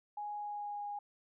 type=tone with pitch glide; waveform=sine; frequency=830.6 to 820.6 Hz; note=G#5 to G#5; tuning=0 to -21 cents; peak=-38 dBFS; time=0.17-0.99 s; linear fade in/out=5 ms; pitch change=-21 cents; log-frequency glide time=0.36-0.87 s; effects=none